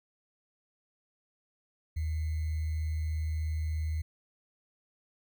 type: tone with sample-and-hold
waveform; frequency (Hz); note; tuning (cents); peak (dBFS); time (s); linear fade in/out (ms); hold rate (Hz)
sine; 78.4; D#2; +14; -29; 1.96-4.02; 10; 2100
effects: none